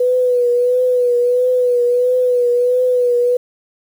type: tone with vibrato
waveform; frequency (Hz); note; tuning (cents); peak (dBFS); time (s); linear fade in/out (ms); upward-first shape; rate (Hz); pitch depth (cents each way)
sine; 493.9; B4; 0; -11; 0-3.37; 5; triangle; 1.5; 43
effects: 7-bit